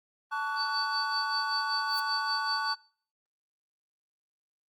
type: chord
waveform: triangle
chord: F# minor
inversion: first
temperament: equal with one note detuned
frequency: 880 / 1131.4 / 1480 Hz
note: A5 / C#6 / F#6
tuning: 0 / +35 / 0 cents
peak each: -32 dBFS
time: 0.31-2.75 s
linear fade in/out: 20 ms
type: tone with tremolo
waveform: sine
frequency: 4543 Hz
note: C#8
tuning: 42 cents sharp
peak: -29 dBFS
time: 0.55-2.76 s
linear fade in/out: 50 ms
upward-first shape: sine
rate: 5.2 Hz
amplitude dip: 80%
type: noise with exponential growth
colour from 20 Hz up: violet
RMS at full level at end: -36 dBFS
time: 1.84-2 s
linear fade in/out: 5 ms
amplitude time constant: 33 ms
effects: noise-tail reverb RT60 0.5 s tail -25 dB re dry + Opus 32 kbps